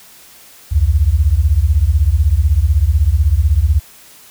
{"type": "beating tone pair", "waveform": "sine", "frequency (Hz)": [66.6, 82.6], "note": ["C2", "E2"], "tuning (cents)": [31, 4], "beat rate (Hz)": 16, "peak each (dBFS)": -12, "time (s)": [0.71, 3.8], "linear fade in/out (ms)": 20, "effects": ["white hiss -42 dBFS RMS until 4.3 s"]}